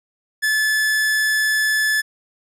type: tone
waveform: 45% pulse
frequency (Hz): 1732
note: A6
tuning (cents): -28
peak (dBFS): -16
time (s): 0.42-2.02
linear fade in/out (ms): 20
effects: resampled to 32000 Hz